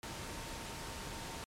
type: tone in noise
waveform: sine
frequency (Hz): 912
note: A#5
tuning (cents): -38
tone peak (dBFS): -53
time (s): 0.03-1.44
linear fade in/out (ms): 0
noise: pink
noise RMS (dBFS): -44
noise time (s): 0.03-1.44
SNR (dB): -12
effects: low-pass 10000 Hz 12 dB/octave + MP3 96 kbps